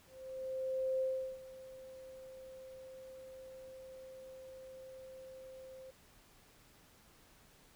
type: tone with ADSR envelope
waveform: sine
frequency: 523.3 Hz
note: C5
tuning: in tune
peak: -31 dBFS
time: 0.07-5.91 s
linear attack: 940 ms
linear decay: 370 ms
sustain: -18 dB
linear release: 9 ms
effects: pink hiss -64 dBFS RMS until 7.75 s